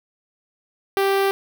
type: tone with notch filter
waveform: sawtooth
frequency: 392 Hz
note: G4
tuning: in tune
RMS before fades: -19 dBFS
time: 0.97-1.31 s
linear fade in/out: 0 ms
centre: 7100 Hz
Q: 0.88
effects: none